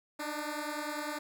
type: beating tone pair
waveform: 10% pulse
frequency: 295.1 / 305.1 Hz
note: D4 / D#4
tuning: +8 / -34 cents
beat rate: 10 Hz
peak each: -29 / -31 dBFS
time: 0.19-1.19 s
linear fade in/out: 10 ms
effects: none